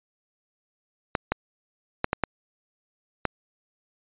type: clicks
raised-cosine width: 0.5 ms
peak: -7 dBFS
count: 6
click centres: 1.152 / 1.32 / 2.044 / 2.131 / 2.237 / 3.253 s
effects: resampled to 8000 Hz